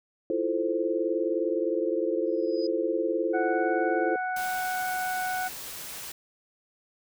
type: chord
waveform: sine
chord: F major seventh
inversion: third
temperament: equal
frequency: 329.6 / 349.2 / 440 / 523.3 Hz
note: E4 / F4 / A4 / C5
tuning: 0 / 0 / 0 / 0 cents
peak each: -30 dBFS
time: 0.3-4.16 s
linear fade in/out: 2 ms
type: tone with exponential growth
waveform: sine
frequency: 4978 Hz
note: D#8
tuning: in tune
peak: -37 dBFS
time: 2.26-2.67 s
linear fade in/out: 5 ms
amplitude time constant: 87 ms
type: harmonic tone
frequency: 740 Hz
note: F#5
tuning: in tune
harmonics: 1 / 2 / 3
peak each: -29 / -32 / -45 dBFS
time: 3.33-5.49 s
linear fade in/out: 20 ms
type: noise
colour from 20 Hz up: white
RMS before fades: -39 dBFS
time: 4.36-6.12 s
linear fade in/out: 5 ms
effects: none